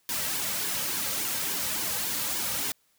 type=noise with flanger; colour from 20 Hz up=white; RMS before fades=-30 dBFS; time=0.09-2.72 s; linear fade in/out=2 ms; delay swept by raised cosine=1.5 to 2.9 ms; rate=3.5 Hz; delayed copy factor=-0.65; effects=white hiss -68 dBFS RMS until 2.98 s